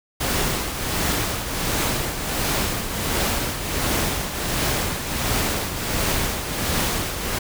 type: noise with tremolo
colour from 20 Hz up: pink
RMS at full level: -21 dBFS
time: 0.2-7.39 s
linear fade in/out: 10 ms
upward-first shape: triangle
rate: 1.4 Hz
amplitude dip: 60%
effects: none